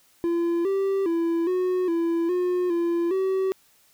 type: tone with pitch steps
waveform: triangle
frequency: 340.4 / 390.2 / 334.7 / 366 / 335.3 / 359.8 / 341 / 380.8 Hz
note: F4 / G4 / E4 / F#4 / E4 / F#4 / F4 / F#4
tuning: -44 / -8 / +26 / -19 / +30 / -48 / -41 / +50 cents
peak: -19 dBFS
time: 0.24-3.52 s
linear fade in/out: 0 ms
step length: 410 ms
effects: white hiss -60 dBFS RMS until 3.93 s